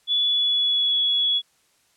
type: tone with pitch glide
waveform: sine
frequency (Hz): 3427 to 3374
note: A7 to G#7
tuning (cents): -46 to +27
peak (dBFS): -18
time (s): 0.07-1.42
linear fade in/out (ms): 50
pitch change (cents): -27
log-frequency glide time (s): 0.24-0.98
effects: white hiss -63 dBFS RMS until 1.96 s + low-pass 10000 Hz 12 dB/octave